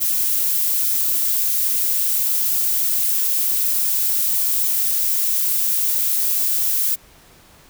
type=noise; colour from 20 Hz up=violet; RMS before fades=-19 dBFS; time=0-6.96 s; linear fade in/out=20 ms; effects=pink hiss -49 dBFS RMS until 7.69 s